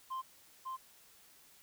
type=tone with echo; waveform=sine; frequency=1046.5 Hz; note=C6; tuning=in tune; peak=-34 dBFS; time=0.1-0.22 s; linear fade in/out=20 ms; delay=550 ms; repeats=1; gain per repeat=-3 dB; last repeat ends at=0.77 s; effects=tanh soft clip ceiling -36 dBFS + white hiss -62 dBFS RMS until 1.62 s